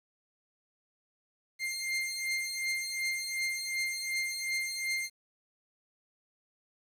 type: beating tone pair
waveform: sawtooth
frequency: 2105 / 2107.7 Hz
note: C7 / C7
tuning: +10 / +12 cents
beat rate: 2.7 Hz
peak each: -33 / -30 dBFS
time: 1.59-5.1 s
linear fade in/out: 50 ms
effects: low-pass 12000 Hz 12 dB/octave + 10-bit